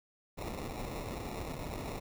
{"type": "noise with sample-and-hold", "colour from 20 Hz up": "pink", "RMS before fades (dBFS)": -40, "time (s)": [0.37, 2], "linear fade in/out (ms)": 20, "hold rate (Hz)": 1575, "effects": []}